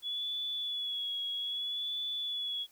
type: tone with vibrato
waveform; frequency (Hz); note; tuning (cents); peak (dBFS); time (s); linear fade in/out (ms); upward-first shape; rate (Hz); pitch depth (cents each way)
sine; 3394; G#7; +37; -33; 0.02-2.67; 50; sine; 0.62; 36
effects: white hiss -64 dBFS RMS until 2.71 s